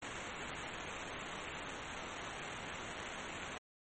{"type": "noise with sample-and-hold", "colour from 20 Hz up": "blue", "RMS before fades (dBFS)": -45, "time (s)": [0.02, 3.58], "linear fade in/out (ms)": 5, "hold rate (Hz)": 4900, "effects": ["MP3 32 kbps"]}